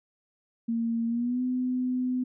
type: tone with pitch glide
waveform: sine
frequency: 230.3 to 252.6 Hz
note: A#3 to B3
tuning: -21 to +39 cents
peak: -25 dBFS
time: 0.68-2.24 s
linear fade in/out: 10 ms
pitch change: +160 cents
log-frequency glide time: 1.07-1.42 s
effects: none